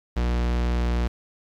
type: tone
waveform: 45% pulse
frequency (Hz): 59.7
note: A#1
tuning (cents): +42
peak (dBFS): -21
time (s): 0.16-1.08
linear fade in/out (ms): 10
effects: low-pass 5000 Hz 12 dB/octave + 8-bit